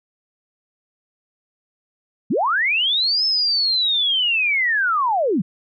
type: linear two-way sweep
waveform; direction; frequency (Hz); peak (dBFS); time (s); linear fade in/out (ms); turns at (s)
sine; up then down; 150 to 5274 to 150; -16; 2.3-5.42; 10; 3.25
effects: none